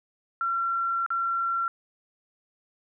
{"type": "tone with dropouts", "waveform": "sine", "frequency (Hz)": 1363, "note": "F6", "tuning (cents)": -43, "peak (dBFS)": -24, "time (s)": [0.41, 1.68], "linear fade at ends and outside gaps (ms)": 1, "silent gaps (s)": [1.063, 1.104], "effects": []}